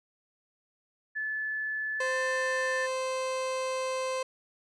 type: tone with pitch glide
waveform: sine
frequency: 1733 to 1776.6 Hz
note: A6 to A6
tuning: -27 to +16 cents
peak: -30 dBFS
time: 1.15-2.87 s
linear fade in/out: 20 ms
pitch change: +43 cents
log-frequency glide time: 1.95-2.15 s
type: tone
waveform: 30% pulse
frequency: 520 Hz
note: C5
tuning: 11 cents flat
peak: -27 dBFS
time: 2-4.23 s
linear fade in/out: 5 ms
effects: resampled to 22050 Hz